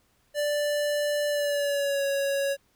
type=tone with pitch glide; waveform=square; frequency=587.3 to 555.9 Hz; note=D5 to C#5; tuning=0 to +5 cents; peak=-25 dBFS; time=0.34-2.57 s; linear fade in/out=50 ms; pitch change=-95 cents; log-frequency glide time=1.28-2.04 s; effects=pink hiss -67 dBFS RMS until 2.75 s